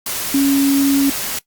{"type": "tone in noise", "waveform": "sine", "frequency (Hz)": 277.2, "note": "C#4", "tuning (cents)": 0, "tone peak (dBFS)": -11, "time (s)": [0.34, 1.1], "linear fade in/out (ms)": 5, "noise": "white", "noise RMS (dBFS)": -23, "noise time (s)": [0.06, 1.39], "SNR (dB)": 9, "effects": ["noise-tail reverb RT60 0.1 s tail -19 dB re dry", "Opus 48 kbps"]}